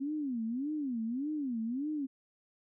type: tone with vibrato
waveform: sine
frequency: 261.6 Hz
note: C4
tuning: in tune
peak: -32 dBFS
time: 0-2.07 s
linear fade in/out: 20 ms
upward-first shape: sine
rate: 1.7 Hz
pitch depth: 280 cents each way
effects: none